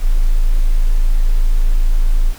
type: tone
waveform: sine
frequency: 27.5 Hz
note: A0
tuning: in tune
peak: -8 dBFS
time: 0-2.34 s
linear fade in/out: 50 ms
effects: pink hiss -38 dBFS RMS until 2.38 s